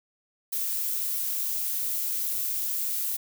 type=noise; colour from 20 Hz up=violet; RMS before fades=-29 dBFS; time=0.52-3.17 s; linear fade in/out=10 ms; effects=none